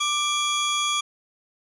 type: tone pair together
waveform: 30% pulse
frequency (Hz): 1182 / 3343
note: D6 / G#7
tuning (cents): +11 / +11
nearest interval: octave + tritone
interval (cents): 1800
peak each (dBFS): -22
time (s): 0-1.01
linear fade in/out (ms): 10
effects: resampled to 24000 Hz